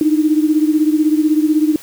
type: beating tone pair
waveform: sine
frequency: 303.7 / 319.7 Hz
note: D#4 / D#4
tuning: -42 / +47 cents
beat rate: 16 Hz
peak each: -12 / -16 dBFS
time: 0.01-1.76 s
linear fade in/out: 2 ms
effects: white hiss -38 dBFS RMS until 1.82 s